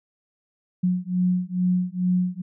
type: beating tone pair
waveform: sine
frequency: 180 / 182.3 Hz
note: F#3 / F#3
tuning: -47 / -25 cents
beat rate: 2.3 Hz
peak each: -23 dBFS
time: 0.83-2.42 s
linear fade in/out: 10 ms
effects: none